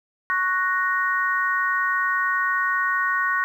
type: chord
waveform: sine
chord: F# major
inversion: second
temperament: equal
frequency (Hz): 1108.7 / 1480 / 1864.7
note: C#6 / F#6 / A#6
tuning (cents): 0 / 0 / 0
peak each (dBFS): -24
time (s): 0.3-3.44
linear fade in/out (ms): 0
effects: 9-bit